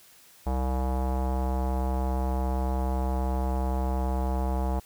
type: tone with low-pass filter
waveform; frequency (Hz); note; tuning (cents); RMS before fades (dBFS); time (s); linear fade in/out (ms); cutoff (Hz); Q
square; 64.7; C2; -19; -27; 0.46-4.8; 10; 830; 3.3
effects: white hiss -55 dBFS RMS until 4.85 s